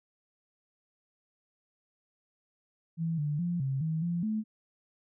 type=tone with pitch steps; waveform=sine; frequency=164.5 / 147.8 / 173.9 / 134.7 / 159.6 / 172.1 / 216.6 Hz; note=E3 / D3 / F3 / C#3 / D#3 / F3 / A3; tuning=-3 / +11 / -7 / -49 / +44 / -25 / -27 cents; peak=-28 dBFS; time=2.97-4.44 s; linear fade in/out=50 ms; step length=210 ms; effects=none